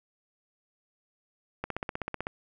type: click train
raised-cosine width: 0.5 ms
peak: -17 dBFS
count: 11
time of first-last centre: 1.64-2.269 s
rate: 15.9 Hz
effects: none